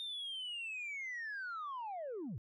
sine linear sweep, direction down, 3660 to 92.5 Hz, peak -38 dBFS, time 0-2.38 s, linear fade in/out 0 ms, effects tanh soft clip ceiling -38 dBFS

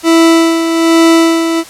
40% pulse tone with tremolo, 329.6 Hz, E4, in tune, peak -3 dBFS, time 0.03-1.64 s, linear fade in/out 50 ms, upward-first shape sine, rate 1.2 Hz, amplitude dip 55%, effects white hiss -33 dBFS RMS until 1.69 s + low-pass 10000 Hz 12 dB/octave

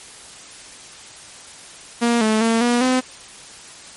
sawtooth tone with pitch steps, 236 / 217.6 / 227.5 / 240.8 / 255.8 Hz, A#3 / A3 / A#3 / B3 / C4, +22 / -19 / -42 / -44 / -39 cents, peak -11 dBFS, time 2.01-3.01 s, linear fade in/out 20 ms, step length 200 ms, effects white hiss -40 dBFS RMS until 3.96 s + MP3 48 kbps

